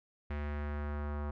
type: tone with low-pass filter sweep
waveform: square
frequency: 73.42 Hz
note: D2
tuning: in tune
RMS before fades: -37 dBFS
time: 0.3-1.31 s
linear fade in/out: 5 ms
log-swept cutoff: 2100 to 1200 Hz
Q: 1.9
effects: none